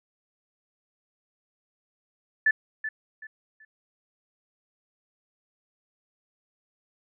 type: tone with echo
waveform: sine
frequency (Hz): 1747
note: A6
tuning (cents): -13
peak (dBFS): -17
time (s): 2.46-2.51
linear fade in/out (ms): 5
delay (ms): 380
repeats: 3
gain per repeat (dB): -11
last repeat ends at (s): 3.65
effects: none